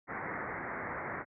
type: low-pass noise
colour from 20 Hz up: white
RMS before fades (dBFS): -39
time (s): 0.07-1.25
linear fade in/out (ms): 50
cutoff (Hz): 2100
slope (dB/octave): 96
effects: high-pass 80 Hz 12 dB/octave